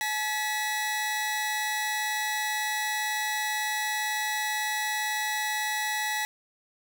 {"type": "tone pair together", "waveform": "sawtooth", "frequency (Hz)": [853, 1953], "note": ["G#5", "B6"], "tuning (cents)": [46, -20], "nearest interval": "octave + major second", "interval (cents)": 1434, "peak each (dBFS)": [-27, -26], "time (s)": [0.01, 6.25], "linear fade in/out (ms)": 0, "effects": []}